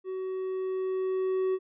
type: tone with level ramp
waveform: triangle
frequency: 376 Hz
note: F#4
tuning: 28 cents sharp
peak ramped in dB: -30 to -22 dBFS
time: 0.04-1.59 s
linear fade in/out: 50 ms
effects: resampled to 8000 Hz